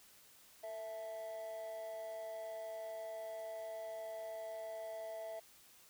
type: tone with amplitude modulation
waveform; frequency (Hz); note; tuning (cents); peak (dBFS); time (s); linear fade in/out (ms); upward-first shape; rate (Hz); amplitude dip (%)
triangle; 659.3; E5; 0; -38; 0.63-5.4; 10; sine; 211; 60
effects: white hiss -63 dBFS RMS until 5.89 s